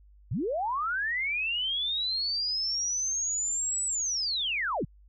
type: linear two-way sweep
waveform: sine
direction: up then down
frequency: 83.9 to 7980 to 83.9 Hz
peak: -27 dBFS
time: 0.31-4.85 s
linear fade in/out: 5 ms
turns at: 3.85 s
effects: added 50 Hz sine -53 dBFS peak until 5.08 s